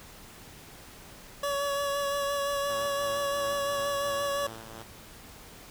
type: tone with vibrato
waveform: 25% pulse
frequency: 565 Hz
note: C#5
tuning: 33 cents sharp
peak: -24 dBFS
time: 1.43-4.47 s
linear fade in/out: 5 ms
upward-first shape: sine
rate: 5.8 Hz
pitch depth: 17 cents each way
type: tone with tremolo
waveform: 5% pulse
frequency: 112 Hz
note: A2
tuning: 31 cents sharp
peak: -30 dBFS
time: 2.69-4.83 s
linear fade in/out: 10 ms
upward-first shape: sine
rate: 2.9 Hz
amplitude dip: 40%
effects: pink hiss -49 dBFS RMS until 5.7 s